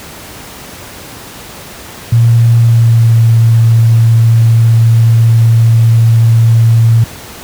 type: tone with pitch glide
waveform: sine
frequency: 116.54 to 114.34 Hz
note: A#2 to A#2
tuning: 0 to -33 cents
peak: -3 dBFS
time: 2.12-7.04 s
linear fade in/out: 5 ms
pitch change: -33 cents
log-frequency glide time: 2.58-3.17 s
effects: pink hiss -29 dBFS RMS until 7.43 s + high-pass 60 Hz 12 dB/octave